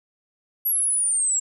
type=linear sweep; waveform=sine; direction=down; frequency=11630 to 7480 Hz; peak=-19 dBFS; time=0.65-1.4 s; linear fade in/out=10 ms; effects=none